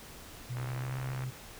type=tone with pitch glide; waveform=sine; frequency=123.47 to 128.27 Hz; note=B2 to C3; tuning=0 to -34 cents; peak=-34 dBFS; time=0.49-1.31 s; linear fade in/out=20 ms; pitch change=+66 cents; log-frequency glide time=0.67-0.96 s
type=click train; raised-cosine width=0.5 ms; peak=-27 dBFS; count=46; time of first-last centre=0.57-1.237 s; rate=67.5 Hz
effects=pink hiss -49 dBFS RMS until 1.59 s